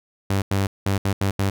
sawtooth tone bursts at uneven times, 98 Hz, G2, in tune, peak -15 dBFS, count 6, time 0.3-0.42 / 0.51-0.67 / 0.86-0.98 / 1.05-1.13 / 1.21-1.31 / 1.39-1.5 s, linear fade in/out 5 ms, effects none

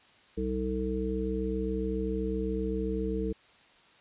harmonic tone, 63.8 Hz, C2, 43 cents flat, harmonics 1 / 3 / 5 / 7, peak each -34 / -34 / -35 / -33 dBFS, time 0.37-3.33 s, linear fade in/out 10 ms, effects white hiss -59 dBFS RMS until 4 s + resampled to 8000 Hz

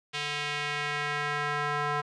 square tone with band-pass filter sweep, 146.83 Hz, D3, in tune, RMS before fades -31 dBFS, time 0.13-2.02 s, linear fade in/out 20 ms, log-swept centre 3000 to 1200 Hz, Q 1.5, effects resampled to 22050 Hz

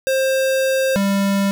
square tone pair in turn, 530 / 197.78 Hz, C5 / G3, +22 / +16 cents, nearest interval octave + perfect fourth, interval 1706 cents, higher first, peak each -16 dBFS, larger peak neither, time 0.07-0.96 / 0.96-1.51 s, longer first, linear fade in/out 0 ms, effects none

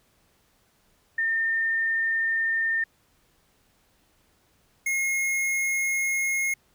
sine / square tone pair in turn, 1812 / 2155 Hz, A#6 / C#7, -50 / -49 cents, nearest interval minor third, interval 301 cents, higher second, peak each -22 / -24 dBFS, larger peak first, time 1.18-2.84 / 4.86-6.54 s, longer second, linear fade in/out 5 ms, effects pink hiss -65 dBFS RMS until 6.74 s

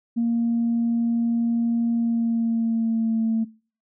sine tone with pitch glide, 233.1 to 224.3 Hz, A#3 to A3, 0 to +34 cents, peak -18 dBFS, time 0.16-3.45 s, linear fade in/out 20 ms, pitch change -66 cents, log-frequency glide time 1.93-3.2 s, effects noise-tail reverb RT60 0.4 s tail -23 dB re dry + tanh soft clip ceiling -15 dBFS

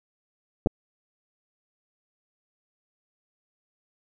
clicks, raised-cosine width 2 ms, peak -10 dBFS, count 2, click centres 0.661 / 0.671 s, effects none

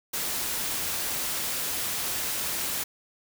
white noise, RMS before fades -30 dBFS, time 0.13-2.84 s, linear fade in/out 10 ms, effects none

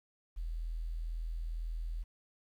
sine tone, 41.03 Hz, E1, 7 cents flat, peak -35 dBFS, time 0.36-2.04 s, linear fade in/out 20 ms, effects 11-bit

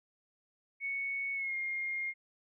sine tone with pitch glide, 2217 to 2128 Hz, C#7 to C7, 0 to +29 cents, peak -33 dBFS, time 0.8-2.14 s, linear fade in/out 50 ms, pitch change -71 cents, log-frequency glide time 1.34-1.55 s, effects none

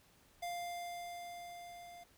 square tone with level ramp, 698.5 Hz, F5, in tune, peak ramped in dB -39 to -52 dBFS, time 0.42-2.04 s, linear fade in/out 10 ms, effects pink hiss -67 dBFS RMS until 2.17 s

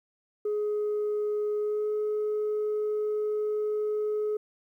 sine tone with pitch glide, 419.5 to 423.9 Hz, G#4 to G#4, +17 to +35 cents, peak -24 dBFS, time 0.45-4.37 s, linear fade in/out 5 ms, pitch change +18 cents, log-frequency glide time 1.59-1.88 s, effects tanh soft clip ceiling -24 dBFS + 11-bit

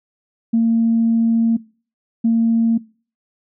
sine tone pair in turn, 228.5 / 228.5 Hz, A#3 / A#3, -34 / -34 cents, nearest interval unison, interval 0 cents, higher neither, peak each -11 dBFS, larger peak neither, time 0.53-1.57 / 2.24-2.78 s, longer first, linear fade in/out 10 ms, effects noise-tail reverb RT60 0.4 s tail -22 dB re dry + tanh soft clip ceiling -7 dBFS

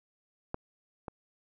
clicks, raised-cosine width 1 ms, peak -19 / -24 dBFS, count 2, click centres 0.544 / 1.082 s, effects none

